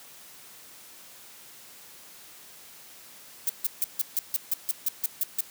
violet noise bursts, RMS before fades -25 dBFS, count 12, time 3.47-5.408 s, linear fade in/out 2 ms, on 24 ms, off 150 ms, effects white hiss -49 dBFS RMS until 5.5 s + high-pass 100 Hz 12 dB/octave

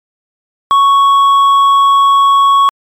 sine tone with hard clipping, 1110 Hz, C#6, 2 cents sharp, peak -6 dBFS, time 0.71-2.69 s, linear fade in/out 0 ms, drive 4 dB, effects MP3 96 kbps

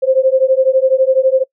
sine beating tone pair, 520 / 532 Hz, C5 / C5, -11 / +29 cents, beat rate 12 Hz, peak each -12 dBFS, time 0.02-1.44 s, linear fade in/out 20 ms, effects noise-tail reverb RT60 0.1 s tail -24 dB re dry

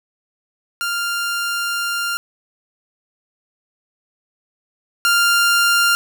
sawtooth tone pair in turn, 1396 / 1396 Hz, F6 / F6, -1 / -1 cents, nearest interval unison, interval 0 cents, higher neither, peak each -16 / -9 dBFS, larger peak second, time 0.81-2.17 / 5.05-5.95 s, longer first, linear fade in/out 0 ms, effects none

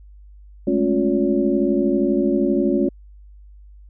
sine tone cluster, 205.7 / 218.2 / 276.1 / 355.3 / 566 Hz, G#3 / A3 / C#4 / F4 / C#5, -16 / -14 / -7 / +30 / +36 cents, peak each -26 / -23 / -20 / -20 / -26 dBFS, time 0.67-2.89 s, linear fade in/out 5 ms, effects added 50 Hz sine -41 dBFS peak until 3.89 s

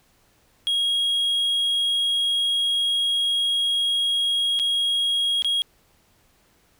triangle tone with dropouts, 3286 Hz, G#7, 19 cents flat, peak -18 dBFS, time 0.67-5.62 s, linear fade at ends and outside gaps 0 ms, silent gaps 4.591-4.597 / 5.422-5.446 s, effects pink hiss -61 dBFS RMS until 6.79 s

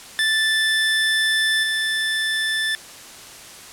25% pulse tone with level steps, 1760 Hz, A6, in tune, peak -13 / -16 dBFS, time 0.19-2.75 s, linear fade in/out 0 ms, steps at 1.63 s, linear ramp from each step 5 ms, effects white hiss -40 dBFS RMS until 3.72 s + low-pass 10000 Hz 12 dB/octave

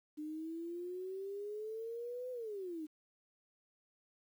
sine exponential two-way sweep, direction up then down, 300 to 509 to 300 Hz, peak -40 dBFS, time 0.17-2.87 s, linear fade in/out 20 ms, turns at 2.31 s, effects 11-bit

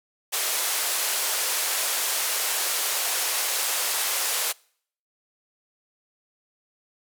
white band-pass noise, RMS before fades -26 dBFS, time 0.32-4.53 s, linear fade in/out 20 ms, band 440 to 14000 Hz, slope 24 dB/octave, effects noise-tail reverb RT60 0.6 s tail -26 dB re dry

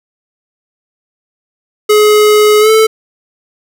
square tone with pitch glide, 422.4 to 439.1 Hz, G#4 to A4, +29 to -4 cents, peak -5 dBFS, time 1.89-2.87 s, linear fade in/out 10 ms, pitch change +67 cents, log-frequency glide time 2.6-2.7 s, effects none

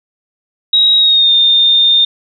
sine tone with pitch glide, 3813 to 3632 Hz, A#7 to A#7, +38 to -46 cents, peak -6 dBFS, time 0.73-2.05 s, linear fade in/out 5 ms, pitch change -84 cents, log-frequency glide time 0.97-1.32 s, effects none

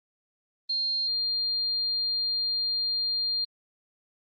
sine tone, 4200 Hz, C8, 6 cents sharp, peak -25 dBFS, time 0.69-3.45 s, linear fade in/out 10 ms, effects Opus 24 kbps

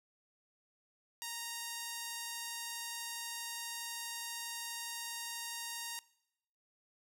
5% pulse tone with vibrato, 932.3 Hz, A#5, in tune, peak -28 dBFS, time 1.22-5.99 s, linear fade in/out 0 ms, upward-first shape sine, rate 20 Hz, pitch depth 17 cents each way, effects noise-tail reverb RT60 0.8 s tail -22 dB re dry

